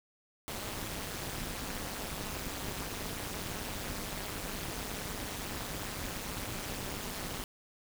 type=noise with amplitude modulation; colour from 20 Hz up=pink; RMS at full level=-35 dBFS; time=0.48-7.44 s; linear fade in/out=0 ms; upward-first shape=sine; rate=207 Hz; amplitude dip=95%; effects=none